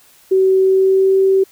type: tone with pitch glide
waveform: sine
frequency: 379.8 to 384.7 Hz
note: F#4 to G4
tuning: +45 to -33 cents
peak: -9 dBFS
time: 0.31-1.44 s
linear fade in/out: 10 ms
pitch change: +22 cents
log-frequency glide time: 0.57-1.17 s
effects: white hiss -49 dBFS RMS until 1.51 s